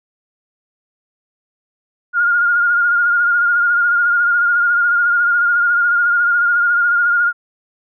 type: tone with vibrato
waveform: sine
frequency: 1419 Hz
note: F6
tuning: 27 cents sharp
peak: -11 dBFS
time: 2.13-7.33 s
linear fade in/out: 50 ms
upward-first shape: triangle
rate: 14 Hz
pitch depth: 44 cents each way
effects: none